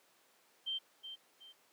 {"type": "tone with echo", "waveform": "sine", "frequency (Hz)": 3136, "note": "G7", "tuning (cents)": 0, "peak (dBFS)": -35, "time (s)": [0.66, 0.79], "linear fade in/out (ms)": 20, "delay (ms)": 370, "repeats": 2, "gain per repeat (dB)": -9, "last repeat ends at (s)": 1.53, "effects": ["pink hiss -68 dBFS RMS until 1.72 s", "high-pass 400 Hz 12 dB/octave"]}